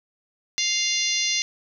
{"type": "harmonic tone with a mistuned harmonic", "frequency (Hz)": 698.5, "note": "F5", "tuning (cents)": 0, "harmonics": [3, 4, 5, 6, 7, 8, 9], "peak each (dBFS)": [-29, -29, -29, -29, -29, -29, -29], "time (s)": [0.58, 1.42], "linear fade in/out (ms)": 0, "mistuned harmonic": 8, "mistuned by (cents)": 35, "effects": []}